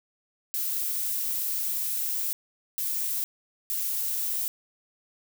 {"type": "noise bursts at uneven times", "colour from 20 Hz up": "violet", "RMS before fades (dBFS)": -29, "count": 3, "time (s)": [[0.54, 2.33], [2.78, 3.24], [3.7, 4.48]], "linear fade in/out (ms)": 0, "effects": []}